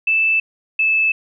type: tone pair in turn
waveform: sine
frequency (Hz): 2637 / 2619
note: E7 / E7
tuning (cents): 0 / -12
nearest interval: unison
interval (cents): 12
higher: first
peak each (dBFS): -13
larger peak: neither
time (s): 0.07-0.4 / 0.79-1.12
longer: neither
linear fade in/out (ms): 5
effects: none